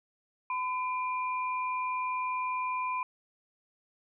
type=tone pair together; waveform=sine; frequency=1010 / 2395 Hz; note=B5 / D7; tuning=+39 / +33 cents; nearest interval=octave + minor third; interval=1494 cents; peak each=-30 / -38 dBFS; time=0.5-3.03 s; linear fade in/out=2 ms; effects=none